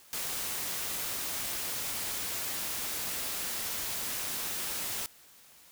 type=noise; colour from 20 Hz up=white; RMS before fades=-35 dBFS; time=0.13-5.06 s; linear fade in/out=0 ms; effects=white hiss -57 dBFS RMS until 5.71 s